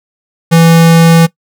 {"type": "tone", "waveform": "square", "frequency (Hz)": 165.8, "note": "E3", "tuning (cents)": 10, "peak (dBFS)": -3, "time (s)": [0.51, 1.27], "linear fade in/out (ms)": 20, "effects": ["noise-tail reverb RT60 0.1 s tail -20 dB re dry"]}